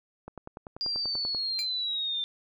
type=click train; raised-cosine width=1 ms; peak=-26 dBFS; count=12; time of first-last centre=0.28-1.348 s; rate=10.3 Hz
type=linear sweep; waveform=sine; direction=down; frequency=4825 to 3559 Hz; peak=-28 dBFS; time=0.81-2.24 s; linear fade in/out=0 ms
type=tone with exponential decay; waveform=20% pulse; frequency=2371 Hz; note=D7; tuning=16 cents sharp; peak=-25 dBFS; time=1.59-1.69 s; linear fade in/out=0 ms; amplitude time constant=20 ms
effects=none